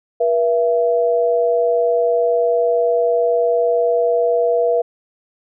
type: tone pair together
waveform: sine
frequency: 481 / 670 Hz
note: B4 / E5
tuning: -46 / +28 cents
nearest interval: tritone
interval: 574 cents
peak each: -15 / -17 dBFS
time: 0.2-4.82 s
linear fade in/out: 10 ms
effects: none